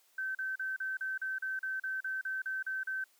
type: tone bursts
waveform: sine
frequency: 1542 Hz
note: G6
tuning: 29 cents flat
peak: -33 dBFS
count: 14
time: 0.18-3.041 s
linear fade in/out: 5 ms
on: 170 ms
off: 37 ms
effects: white hiss -68 dBFS RMS until 3.19 s + high-pass 400 Hz 12 dB/octave